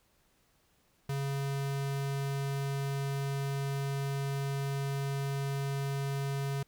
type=tone; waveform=square; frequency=138.59 Hz; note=C#3; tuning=in tune; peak=-32 dBFS; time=1.09-6.63 s; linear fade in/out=5 ms; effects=pink hiss -70 dBFS RMS until 6.67 s